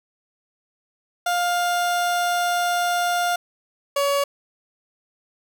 30% pulse tone pair in turn, 704 / 563.9 Hz, F5 / C#5, +14 / +30 cents, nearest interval major third, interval 384 cents, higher first, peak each -17 / -16 dBFS, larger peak second, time 1.26-3.36 / 3.96-4.24 s, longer first, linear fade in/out 5 ms, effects none

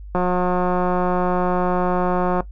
click train, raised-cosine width 1 ms, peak -7 dBFS, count 407, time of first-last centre 0.15-2.406 s, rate 180 Hz, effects noise-tail reverb RT60 0.1 s tail -17 dB re dry + added 50 Hz sine -33 dBFS peak until 2.51 s

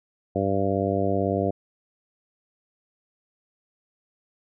harmonic tone, 98 Hz, G2, in tune, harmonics 1 / 2 / 3 / 4 / 5 / 6 / 7, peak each -29 / -29 / -29 / -29 / -29 / -29 / -29 dBFS, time 0.35-1.51 s, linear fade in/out 10 ms, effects none

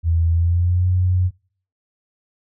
sine tone with pitch glide, 83.1 to 91.15 Hz, E2 to F#2, +15 to -25 cents, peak -14 dBFS, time 0.03-1.31 s, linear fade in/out 50 ms, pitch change +160 cents, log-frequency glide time 0.3-0.87 s, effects noise-tail reverb RT60 0.5 s tail -24 dB re dry

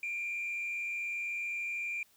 sine tone with frequency modulation, 2388 Hz, D7, 28 cents sharp, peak -32 dBFS, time 0.03-2.03 s, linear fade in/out 2 ms, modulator 87.5 Hz, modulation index 0.63, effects tanh soft clip ceiling -31 dBFS + white hiss -66 dBFS RMS until 2.16 s

